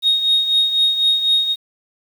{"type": "tone with tremolo", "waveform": "sine", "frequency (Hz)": 3733, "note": "A#7", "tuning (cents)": 2, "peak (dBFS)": -9, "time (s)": [0.02, 1.56], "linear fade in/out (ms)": 50, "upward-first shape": "triangle", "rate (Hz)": 4, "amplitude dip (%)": 70, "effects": ["tanh soft clip ceiling -8 dBFS", "7-bit"]}